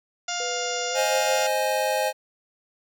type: harmonic tone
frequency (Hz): 704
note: F5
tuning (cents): +14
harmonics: 1 / 2 / 3 / 4 / 5 / 6 / 7 / 8 / 9 / 10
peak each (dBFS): -32 / -34 / -37 / -35 / -37 / -42 / -38 / -34 / -41 / -36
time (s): 0.28-1.47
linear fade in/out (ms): 5
type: tone with pitch glide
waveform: sine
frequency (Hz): 493.9 to 529.3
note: B4 to C5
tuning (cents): 0 to +20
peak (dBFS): -31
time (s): 0.4-1.39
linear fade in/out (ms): 2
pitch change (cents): +120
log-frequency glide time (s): 0.89-0.99
type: chord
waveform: square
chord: Ab major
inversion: first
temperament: equal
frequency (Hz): 523.3 / 622.3 / 830.6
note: C5 / Eb5 / Ab5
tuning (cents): 0 / 0 / 0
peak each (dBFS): -27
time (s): 0.94-2.13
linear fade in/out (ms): 50
effects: none